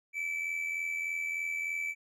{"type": "tone with amplitude modulation", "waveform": "triangle", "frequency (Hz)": 2311, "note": "D7", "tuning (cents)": -28, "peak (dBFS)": -28, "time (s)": [0.13, 1.95], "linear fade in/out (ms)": 50, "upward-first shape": "sine", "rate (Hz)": 83.3, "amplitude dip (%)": 50, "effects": []}